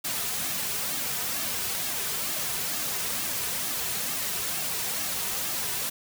white noise with flanger, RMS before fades -30 dBFS, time 0.04-5.9 s, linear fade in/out 10 ms, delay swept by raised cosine 2 to 3.7 ms, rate 2.2 Hz, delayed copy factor -0.6, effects none

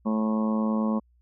harmonic tone, 109.1 Hz, A2, 14 cents flat, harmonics 2 / 3 / 4 / 5 / 6 / 7 / 8 / 9 / 10, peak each -23 / -37 / -38 / -34 / -43 / -44 / -41 / -39 / -37 dBFS, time 0.05-1 s, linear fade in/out 20 ms, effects added 60 Hz sine -59 dBFS peak until 1.21 s

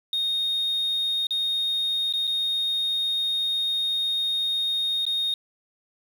sine tone with dropouts, 3706 Hz, A#7, 11 cents flat, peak -21 dBFS, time 0.13-5.34 s, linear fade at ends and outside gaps 2 ms, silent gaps 1.269-1.307 / 2.126-2.136 / 2.271-2.275 / 5.053-5.065 s, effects tanh soft clip ceiling -19 dBFS + 8-bit

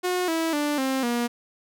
sawtooth tone with pitch steps, 362.1 / 326.3 / 294.1 / 265.1 / 238.9 Hz, F#4 / E4 / D4 / C4 / A#3, -37 / -18 / +3 / +23 / +43 cents, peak -19 dBFS, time 0.03-1.28 s, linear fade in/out 20 ms, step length 250 ms, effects none

